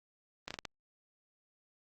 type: slowing click train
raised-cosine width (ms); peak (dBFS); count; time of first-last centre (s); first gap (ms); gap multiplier
0.2; -21; 5; 0.48-0.652; 26; 1.35
effects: Opus 32 kbps